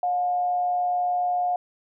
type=tone with frequency modulation; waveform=sine; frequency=717 Hz; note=F5; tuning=45 cents sharp; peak=-21 dBFS; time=0.03-1.56 s; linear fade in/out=2 ms; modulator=141 Hz; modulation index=0.23; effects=none